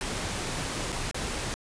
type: noise with dropouts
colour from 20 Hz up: pink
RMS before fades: -32 dBFS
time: 0.01-1.54 s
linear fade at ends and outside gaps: 0 ms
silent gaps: 0.921-0.927 / 1.112-1.145 s
effects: resampled to 22050 Hz